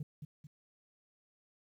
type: tone with echo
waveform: sine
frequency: 149.6 Hz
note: D3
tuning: 32 cents sharp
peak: -34 dBFS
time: 0-0.03 s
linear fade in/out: 5 ms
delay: 220 ms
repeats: 2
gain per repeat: -7 dB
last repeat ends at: 0.47 s
effects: tanh soft clip ceiling -36 dBFS + 12-bit

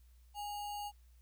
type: tone with sample-and-hold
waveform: sine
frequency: 823 Hz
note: G#5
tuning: 16 cents flat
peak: -39 dBFS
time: 0.34-0.92 s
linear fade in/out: 50 ms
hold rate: 3675 Hz
effects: added 60 Hz sine -59 dBFS peak until 1.21 s + white hiss -75 dBFS RMS until 1.21 s

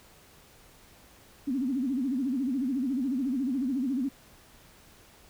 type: tone with vibrato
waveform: sine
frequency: 261.6 Hz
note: C4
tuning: in tune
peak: -26 dBFS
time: 1.47-4.09 s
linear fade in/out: 10 ms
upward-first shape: sine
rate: 14 Hz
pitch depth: 160 cents each way
effects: pink hiss -56 dBFS RMS until 5.29 s

